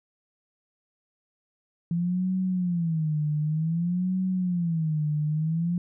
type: tone with vibrato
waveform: sine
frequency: 167.4 Hz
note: E3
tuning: 27 cents sharp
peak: -23 dBFS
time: 1.91-5.78 s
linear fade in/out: 2 ms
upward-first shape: sine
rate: 0.54 Hz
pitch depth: 190 cents each way
effects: none